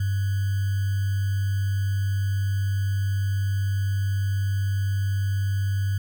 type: tone with sample-and-hold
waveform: sine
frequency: 98 Hz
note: G2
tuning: in tune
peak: -21 dBFS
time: 0-5.98 s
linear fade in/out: 5 ms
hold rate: 1575 Hz
effects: none